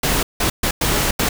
pink noise bursts at uneven times, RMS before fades -18 dBFS, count 5, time 0.03-0.23 / 0.4-0.5 / 0.63-0.71 / 0.81-1.11 / 1.19-1.29 s, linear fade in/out 5 ms, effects none

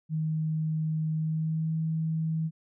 sine tone with pitch glide, 157.2 to 160.13 Hz, D#3 to E3, +18 to -50 cents, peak -26 dBFS, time 0.09-2.51 s, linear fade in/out 50 ms, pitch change +32 cents, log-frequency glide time 1.14-1.74 s, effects none

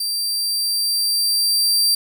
sawtooth tone with level ramp, 4699 Hz, D8, in tune, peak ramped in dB -18 to -11 dBFS, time 0-1.95 s, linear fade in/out 5 ms, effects none

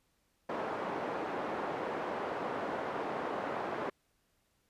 pink band-pass noise, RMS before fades -37 dBFS, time 0.49-3.9 s, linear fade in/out 5 ms, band 380 to 1100 Hz, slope 12 dB/octave, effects pink hiss -75 dBFS RMS until 4.69 s + resampled to 32000 Hz

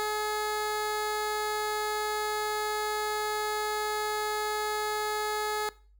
15% pulse tone, 424.4 Hz, G#4, 38 cents sharp, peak -22 dBFS, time 0-5.69 s, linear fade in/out 0 ms, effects noise-tail reverb RT60 0.4 s tail -20 dB re dry + added 50 Hz sine -56 dBFS peak until 5.99 s

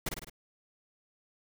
pink noise with echo, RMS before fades -32 dBFS, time 0.06-0.09 s, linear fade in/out 5 ms, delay 52 ms, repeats 4, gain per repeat -4 dB, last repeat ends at 0.298 s, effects none

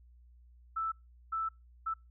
sine tone bursts at uneven times, 1320 Hz, E6, 2 cents sharp, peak -31 dBFS, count 3, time 0.76-0.92 / 1.32-1.49 / 1.86-1.94 s, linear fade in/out 10 ms, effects noise-tail reverb RT60 0.2 s tail -25 dB re dry + added 60 Hz sine -56 dBFS peak until 2.1 s

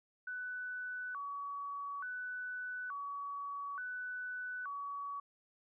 sine tone with vibrato, 1300 Hz, E6, 24 cents flat, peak -39 dBFS, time 0.27-5.2 s, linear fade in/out 5 ms, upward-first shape square, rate 0.57 Hz, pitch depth 240 cents each way, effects none

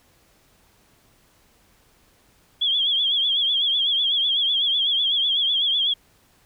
sine tone with vibrato, 3304 Hz, G#7, 10 cents flat, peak -18 dBFS, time 2.61-5.94 s, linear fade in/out 10 ms, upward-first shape triangle, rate 8 Hz, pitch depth 100 cents each way, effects pink hiss -59 dBFS RMS until 6.45 s

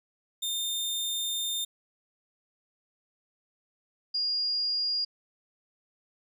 sawtooth / sine tone pair in turn, 3625 / 4839 Hz, A#7 / D#8, -49 / -49 cents, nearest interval perfect fourth, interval 500 cents, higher second, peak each -26 / -26 dBFS, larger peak neither, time 0.42-1.65 / 4.14-5.05 s, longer first, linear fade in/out 10 ms, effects none

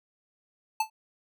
square tone with exponential decay, 877 Hz, A5, 6 cents flat, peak -21 dBFS, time 0.8-0.9 s, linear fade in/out 5 ms, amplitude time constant 20 ms, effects none

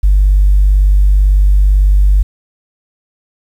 sine tone, 49 Hz, G1, in tune, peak -4 dBFS, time 0.03-2.23 s, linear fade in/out 10 ms, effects tanh soft clip ceiling -1 dBFS + 7-bit

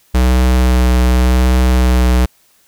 square tone with vibrato, 62.6 Hz, B1, 24 cents sharp, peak -9 dBFS, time 0.14-2.26 s, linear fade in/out 10 ms, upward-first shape sine, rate 0.88 Hz, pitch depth 14 cents each way, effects white hiss -53 dBFS RMS until 2.67 s

